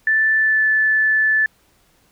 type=tone with pitch glide; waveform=sine; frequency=1760 to 1744.8 Hz; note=A6 to A6; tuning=0 to -15 cents; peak=-13 dBFS; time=0.07-1.46 s; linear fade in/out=2 ms; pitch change=-15 cents; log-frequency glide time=0.37-0.65 s; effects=pink hiss -58 dBFS RMS until 2.11 s